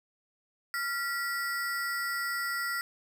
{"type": "ring-modulated tone", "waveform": "square", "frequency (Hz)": 1661.2, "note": "G#6", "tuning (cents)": 0, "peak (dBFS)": -28, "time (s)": [0.74, 2.81], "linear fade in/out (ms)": 0, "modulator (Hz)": 279, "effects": []}